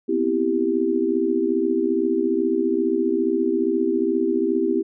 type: chord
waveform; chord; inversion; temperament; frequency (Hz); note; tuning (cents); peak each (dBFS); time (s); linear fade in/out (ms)
sine; C major seventh; third; equal; 246.9 / 261.6 / 329.6 / 392; B3 / C4 / E4 / G4; 0 / 0 / 0 / 0; -27 / -26 / -22 / -22; 0.08-4.83; 20
effects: none